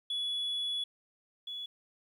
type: tone pair in turn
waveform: sine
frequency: 3400 / 3400 Hz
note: G#7 / G#7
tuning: +40 / +40 cents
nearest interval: unison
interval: 0 cents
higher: neither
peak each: -29 / -37 dBFS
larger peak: first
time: 0.1-0.84 / 1.47-1.66 s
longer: first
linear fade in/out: 5 ms
effects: tanh soft clip ceiling -30 dBFS + 11-bit